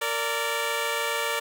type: tone pair together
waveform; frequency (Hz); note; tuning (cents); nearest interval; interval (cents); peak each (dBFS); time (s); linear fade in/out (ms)
10% pulse; 460.2 / 582; A#4 / D5; -22 / -16; major third; 406; -20; 0.01-1.4; 10
effects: none